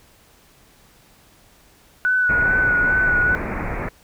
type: tone with vibrato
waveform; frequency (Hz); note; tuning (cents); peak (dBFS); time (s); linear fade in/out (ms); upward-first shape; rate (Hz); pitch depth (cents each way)
sine; 1480; F#6; 0; -15; 2.05-3.35; 0; sine; 2.4; 31
type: low-pass noise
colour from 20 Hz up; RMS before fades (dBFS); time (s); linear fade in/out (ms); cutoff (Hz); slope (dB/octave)
pink; -26; 2.29-3.89; 5; 2400; 96
effects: pink hiss -53 dBFS RMS until 4.03 s